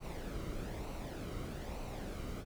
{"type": "noise with flanger", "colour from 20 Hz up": "brown", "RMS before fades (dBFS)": -42, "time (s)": [0, 2.45], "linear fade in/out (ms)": 50, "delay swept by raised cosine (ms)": [0.58, 1.19], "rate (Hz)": 1.1, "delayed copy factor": -0.5, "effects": []}